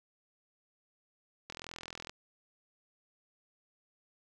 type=click train; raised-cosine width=0.2 ms; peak=-25 dBFS; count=26; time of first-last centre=1.5-2.095 s; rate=42 Hz; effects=none